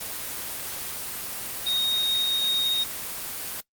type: tone in noise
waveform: sine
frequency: 3729 Hz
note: A#7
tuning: in tune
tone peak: -21 dBFS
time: 1.66-2.84 s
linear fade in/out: 10 ms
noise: white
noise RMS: -33 dBFS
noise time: 0-3.61 s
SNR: +9 dB
effects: noise-tail reverb RT60 0.1 s tail -22 dB re dry + Opus 24 kbps